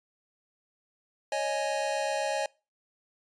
square chord, C# suspended second, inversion none, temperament equal, 554.4 / 622.3 / 830.6 Hz, C#5 / D#5 / G#5, 0 / 0 / 0 cents, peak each -33 dBFS, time 1.32-2.46 s, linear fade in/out 2 ms, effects noise-tail reverb RT60 0.3 s tail -24 dB re dry + resampled to 22050 Hz

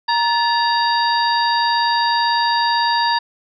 harmonic tone with a mistuned harmonic, 938 Hz, A#5, 11 cents sharp, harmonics 1 / 2 / 3 / 4 / 5, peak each -16 / -22 / -32 / -26 / -23 dBFS, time 0.08-3.19 s, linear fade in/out 10 ms, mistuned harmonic 2, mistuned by -130 cents, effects none

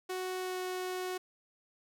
sawtooth tone with pitch glide, 370 to 367.9 Hz, F#4 to F#4, 0 to -10 cents, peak -31 dBFS, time 0.09-1.18 s, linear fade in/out 10 ms, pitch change -10 cents, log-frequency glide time 0.4-0.57 s, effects none

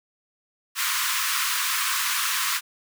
pink high-pass noise, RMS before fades -25 dBFS, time 0.75-2.61 s, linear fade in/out 50 ms, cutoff 1000 Hz, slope 96 dB/octave, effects none

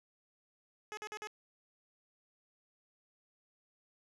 10% pulse tone bursts, 424.2 Hz, G#4, 37 cents sharp, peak -33 dBFS, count 4, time 0.92-1.272 s, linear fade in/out 0 ms, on 52 ms, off 48 ms, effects low-pass 8000 Hz 12 dB/octave

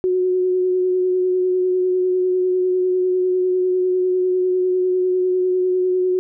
sine tone with vibrato, 367.1 Hz, F#4, 14 cents flat, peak -15 dBFS, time 0.04-6.19 s, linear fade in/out 0 ms, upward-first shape sine, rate 10 Hz, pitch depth 17 cents each way, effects none

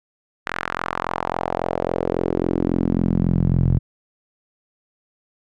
sawtooth tone with band-pass filter sweep, 43.65 Hz, F1, in tune, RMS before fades -21 dBFS, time 0.46-3.79 s, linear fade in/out 10 ms, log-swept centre 1700 to 120 Hz, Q 2.1, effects none

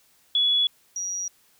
sine tone pair in turn, 3393 / 5756 Hz, G#7 / F#8, +36 / -49 cents, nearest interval major sixth, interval 915 cents, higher second, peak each -18 / -27 dBFS, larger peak first, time 0.35-0.67 / 0.96-1.28 s, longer neither, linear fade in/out 2 ms, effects white hiss -61 dBFS RMS until 1.59 s

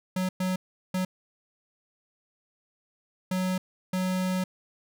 square tone bursts at uneven times, 185 Hz, F#3, in tune, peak -26 dBFS, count 5, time 0.16-0.29 / 0.4-0.56 / 0.94-1.05 / 3.31-3.58 / 3.93-4.44 s, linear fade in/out 5 ms, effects none

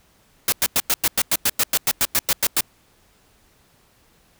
white noise bursts, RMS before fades -18 dBFS, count 16, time 0.48-2.608 s, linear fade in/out 2 ms, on 43 ms, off 96 ms, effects pink hiss -58 dBFS RMS until 4.39 s

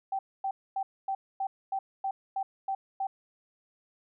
sine tone bursts, 777 Hz, G5, 16 cents flat, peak -28 dBFS, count 10, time 0.12-3.07 s, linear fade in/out 5 ms, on 70 ms, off 250 ms, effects none

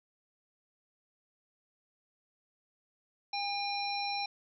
harmonic tone with a mistuned harmonic, 808 Hz, G#5, 48 cents flat, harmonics 1 / 3 / 5 / 7, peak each -35 / -39 / -39 / -40 dBFS, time 3.33-4.26 s, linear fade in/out 5 ms, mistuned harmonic 7, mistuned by -52 cents, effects none

